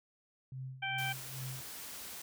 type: tone with tremolo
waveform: sine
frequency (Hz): 130.81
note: C3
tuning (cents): 0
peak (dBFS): -39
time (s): 0.52-1.61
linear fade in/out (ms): 2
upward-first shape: sine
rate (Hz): 2.4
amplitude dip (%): 80
type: harmonic tone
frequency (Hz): 780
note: G5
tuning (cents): -9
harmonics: 1 / 2 / 3 / 4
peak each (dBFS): -40 / -39 / -38 / -42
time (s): 0.82-1.13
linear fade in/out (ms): 10
type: noise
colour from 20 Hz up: white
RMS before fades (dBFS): -46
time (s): 0.98-2.22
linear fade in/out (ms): 5
effects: none